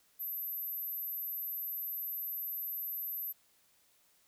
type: tone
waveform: sine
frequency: 12160 Hz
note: F#9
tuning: 46 cents sharp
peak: -36 dBFS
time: 0.19-3.33 s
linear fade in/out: 20 ms
effects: white hiss -69 dBFS RMS until 4.27 s